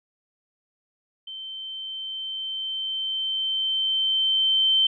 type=tone with level ramp; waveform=sine; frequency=3102 Hz; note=G7; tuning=19 cents flat; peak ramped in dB=-34 to -16 dBFS; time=1.27-4.87 s; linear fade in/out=5 ms; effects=none